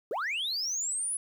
sine linear sweep, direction up, 359.2 to 10300 Hz, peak -27 dBFS, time 0.11-1.17 s, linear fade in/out 2 ms, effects tanh soft clip ceiling -28 dBFS + 10-bit

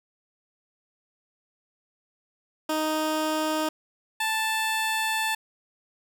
15% pulse tone pair in turn, 311.1 / 879.9 Hz, D#4 / A5, 0 / 0 cents, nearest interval octave + tritone, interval 1800 cents, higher second, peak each -18 dBFS, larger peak neither, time 2.69-3.69 / 4.2-5.35 s, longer second, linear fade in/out 5 ms, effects none

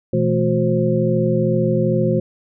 sine tone cluster, 121.3 / 163.8 / 216.8 / 361.6 / 528 Hz, B2 / E3 / A3 / F#4 / C5, -31 / -11 / -25 / -40 / +16 cents, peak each -21 dBFS, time 0.13-2.2 s, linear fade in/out 5 ms, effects none

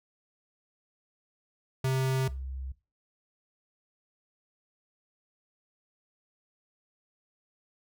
square / sine tone pair in turn, 131.8 / 65.9 Hz, C3 / C2, +13 / +13 cents, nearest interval octave, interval 1200 cents, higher first, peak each -26 / -35 dBFS, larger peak first, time 1.84-2.28 / 2.28-2.72 s, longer neither, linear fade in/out 5 ms, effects noise-tail reverb RT60 0.3 s tail -18 dB re dry

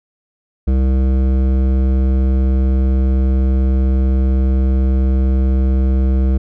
triangle tone with hard clipping, 65.41 Hz, C2, in tune, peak -13 dBFS, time 0.67-6.38 s, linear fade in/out 10 ms, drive 17 dB, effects none

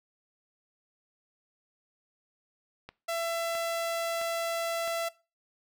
click train, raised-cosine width 0.3 ms, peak -27 dBFS, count 4, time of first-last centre 2.89-4.877 s, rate 1.51 Hz
sawtooth tone, 670 Hz, E5, 28 cents sharp, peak -26 dBFS, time 3.08-5.09 s, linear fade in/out 10 ms
effects noise-tail reverb RT60 0.3 s tail -20 dB re dry

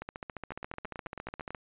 two click trains, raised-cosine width 0.5 ms, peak -24 / -23 dBFS, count 10 / 23, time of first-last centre 0.52-1.506 / 0.02-1.548 s, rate 9.13 / 14.4 Hz, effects resampled to 8000 Hz

